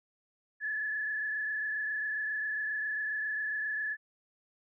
sine tone with frequency modulation, 1722 Hz, A6, 38 cents flat, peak -31 dBFS, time 0.6-3.97 s, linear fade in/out 50 ms, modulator 27.4 Hz, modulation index 1.5, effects none

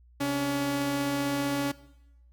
sawtooth tone pair together, 133.7 / 282.8 Hz, C3 / C#4, +38 / +35 cents, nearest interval octave + minor second, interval 1297 cents, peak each -32 / -23 dBFS, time 0.2-1.72 s, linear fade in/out 10 ms, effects noise-tail reverb RT60 0.9 s tail -19 dB re dry + added 60 Hz sine -54 dBFS peak until 2.32 s

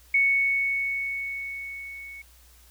sine tone with level ramp, 2217 Hz, C#7, in tune, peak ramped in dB -17 to -39 dBFS, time 0.14-2.22 s, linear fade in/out 5 ms, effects added 60 Hz sine -54 dBFS peak until 2.7 s + white hiss -57 dBFS RMS until 2.7 s

